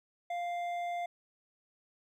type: tone with hard clipping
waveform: triangle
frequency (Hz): 698.5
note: F5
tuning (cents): 0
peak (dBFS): -35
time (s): 0.3-1.06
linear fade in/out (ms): 5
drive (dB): 11
effects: none